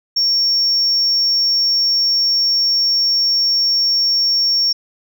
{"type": "tone", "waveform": "sine", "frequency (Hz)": 5500, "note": "F8", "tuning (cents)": -27, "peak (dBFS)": -11, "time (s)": [0.16, 4.73], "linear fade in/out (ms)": 10, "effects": ["tanh soft clip ceiling -9 dBFS"]}